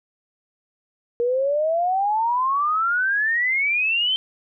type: exponential sweep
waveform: sine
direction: up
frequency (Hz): 469.1 to 3136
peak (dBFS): -18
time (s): 1.2-4.16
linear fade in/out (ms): 0
effects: none